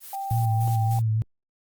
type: noise with tremolo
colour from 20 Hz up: blue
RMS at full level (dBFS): -40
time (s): 0-1.02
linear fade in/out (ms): 50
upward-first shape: square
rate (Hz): 3.3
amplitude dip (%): 65
type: tone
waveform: sine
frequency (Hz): 785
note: G5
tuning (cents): +2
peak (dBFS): -28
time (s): 0.13-0.99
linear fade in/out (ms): 2
type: tone with vibrato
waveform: sine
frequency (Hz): 112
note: A2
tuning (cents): +31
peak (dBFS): -20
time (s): 0.31-1.22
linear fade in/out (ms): 0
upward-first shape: sine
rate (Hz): 3.4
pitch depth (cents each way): 46
effects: Opus 24 kbps